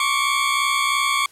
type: tone pair together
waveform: 20% pulse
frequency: 1090 / 1153 Hz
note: C#6 / D6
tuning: -29 / -32 cents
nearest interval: minor second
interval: 97 cents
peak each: -16 dBFS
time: 0-1.26 s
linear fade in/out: 2 ms
effects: white hiss -52 dBFS RMS until 1.31 s + low-pass 11000 Hz 12 dB/octave